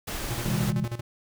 pink noise, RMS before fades -33 dBFS, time 0.07-0.71 s, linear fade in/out 10 ms
square tone with tremolo, 118 Hz, A#2, 22 cents sharp, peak -29 dBFS, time 0.3-1.01 s, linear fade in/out 10 ms, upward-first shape square, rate 13 Hz, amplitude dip 80%
sine chord, C augmented, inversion none, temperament just, 130.81 / 163.52 / 204.4 Hz, C3 / E3 / G#3, 0 / -14 / -27 cents, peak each -29 dBFS, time 0.46-0.85 s, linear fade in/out 0 ms
effects none

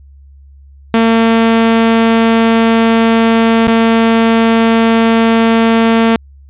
sawtooth tone with dropouts, 227.2 Hz, A#3, 44 cents flat, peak -3 dBFS, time 0.94-6.16 s, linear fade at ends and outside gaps 0 ms, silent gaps 3.671-3.68 s, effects added 69 Hz sine -36 dBFS peak until 6.49 s + resampled to 8000 Hz

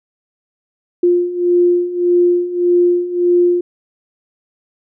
sine beating tone pair, 351.1 / 352.8 Hz, F4 / F4, +9 / +18 cents, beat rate 1.7 Hz, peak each -16 / -12 dBFS, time 1.03-3.61 s, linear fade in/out 5 ms, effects none

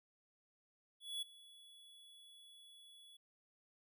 square tone with ADSR envelope, 3393 Hz, G#7, 36 cents sharp, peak -39 dBFS, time 1-3.17 s, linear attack 220 ms, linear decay 12 ms, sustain -20 dB, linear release 7 ms, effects none

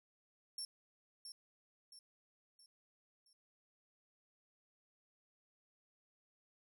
30% pulse tone with echo, 5440 Hz, F8, 46 cents flat, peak -38 dBFS, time 0.58-0.65 s, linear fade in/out 2 ms, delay 670 ms, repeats 4, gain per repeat -7 dB, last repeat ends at 3.33 s, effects none

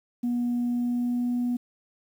sine tone with pitch glide, 241.7 to 243.9 Hz, B3 to B3, -37 to -21 cents, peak -22 dBFS, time 0.23-1.57 s, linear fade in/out 10 ms, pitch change +16 cents, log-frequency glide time 0.65-1.3 s, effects tanh soft clip ceiling -21 dBFS + 9-bit

